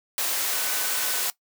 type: tone in noise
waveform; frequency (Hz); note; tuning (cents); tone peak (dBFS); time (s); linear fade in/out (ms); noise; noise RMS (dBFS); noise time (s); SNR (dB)
sine; 1500; F#6; +23; -37; 0.53-1.21; 0; white; -26; 0.18-1.3; -14
effects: noise-tail reverb RT60 0.1 s tail -18 dB re dry + high-pass 400 Hz 12 dB/octave